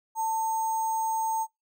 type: tone with sample-and-hold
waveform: sine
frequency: 890 Hz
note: A5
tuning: 20 cents sharp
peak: -25 dBFS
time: 0.15-1.47 s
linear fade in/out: 50 ms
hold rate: 7350 Hz
effects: noise-tail reverb RT60 0.2 s tail -24 dB re dry

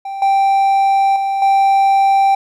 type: tone with level steps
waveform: triangle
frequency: 784 Hz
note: G5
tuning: in tune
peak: -20 / -8 / -13 / -7 dBFS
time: 0.05-2.35 s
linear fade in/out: 5 ms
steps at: 0.22 / 1.16 / 1.42 s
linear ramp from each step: 2 ms
effects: none

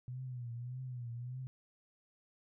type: tone with vibrato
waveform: sine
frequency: 123.47 Hz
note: B2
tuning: in tune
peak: -40 dBFS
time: 0.08-1.47 s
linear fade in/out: 0 ms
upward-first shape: triangle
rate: 1.7 Hz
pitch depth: 100 cents each way
effects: none

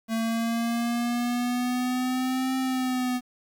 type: exponential two-way sweep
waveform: square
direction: up then down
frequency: 224.3 to 262 to 248.3 Hz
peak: -25 dBFS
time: 0.08-3.21 s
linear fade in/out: 50 ms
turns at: 2.57 s
effects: 9-bit

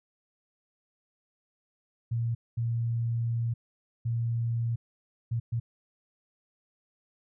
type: tone bursts at uneven times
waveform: sine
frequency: 116.54 Hz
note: A#2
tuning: in tune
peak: -26 dBFS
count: 5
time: 2.11-2.35 / 2.57-3.54 / 4.05-4.76 / 5.31-5.4 / 5.52-5.6 s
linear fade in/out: 10 ms
effects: none

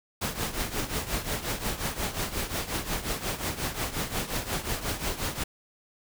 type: noise with tremolo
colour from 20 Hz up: pink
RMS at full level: -28 dBFS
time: 0.21-5.44 s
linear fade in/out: 10 ms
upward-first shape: triangle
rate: 5.6 Hz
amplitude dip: 80%
effects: none

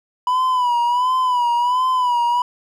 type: tone with vibrato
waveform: triangle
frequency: 987.8 Hz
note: B5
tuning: in tune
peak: -13 dBFS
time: 0.27-2.42 s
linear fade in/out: 2 ms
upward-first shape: sine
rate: 1.4 Hz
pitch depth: 69 cents each way
effects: none

